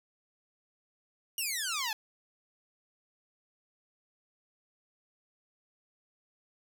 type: exponential sweep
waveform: 10% pulse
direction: down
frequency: 2941 to 830.6 Hz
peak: -23 dBFS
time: 1.38-1.93 s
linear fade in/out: 2 ms
effects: none

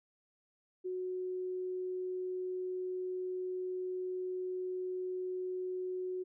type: tone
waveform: sine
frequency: 367.8 Hz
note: F#4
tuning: 10 cents flat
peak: -35 dBFS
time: 0.84-6.24 s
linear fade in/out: 20 ms
effects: none

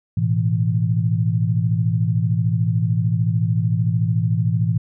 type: chord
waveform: sine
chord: A suspended second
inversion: none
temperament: equal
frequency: 110 / 123.47 / 164.81 Hz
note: A2 / B2 / E3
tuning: 0 / 0 / 0 cents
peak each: -19 / -22 / -21 dBFS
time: 0.17-4.78 s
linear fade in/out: 5 ms
effects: none

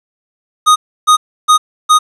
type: tone bursts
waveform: square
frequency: 1242 Hz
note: D#6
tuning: 3 cents flat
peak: -5 dBFS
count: 4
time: 0.66-1.99 s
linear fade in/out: 20 ms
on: 100 ms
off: 310 ms
effects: resampled to 24000 Hz + 7-bit

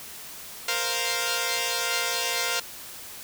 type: chord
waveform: 5% pulse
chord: Bb suspended second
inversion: none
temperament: equal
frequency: 466.2 / 523.3 / 698.5 Hz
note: Bb4 / C5 / F5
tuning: 0 / 0 / 0 cents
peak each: -18 dBFS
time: 0.68-2.6 s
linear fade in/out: 5 ms
effects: white hiss -41 dBFS RMS until 3.23 s

